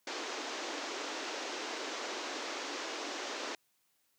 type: band-pass noise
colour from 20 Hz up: pink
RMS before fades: -40 dBFS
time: 0.07-3.55 s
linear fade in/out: 2 ms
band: 280 to 6800 Hz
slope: 48 dB/octave
effects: white hiss -75 dBFS RMS until 4.18 s + high-pass 100 Hz 12 dB/octave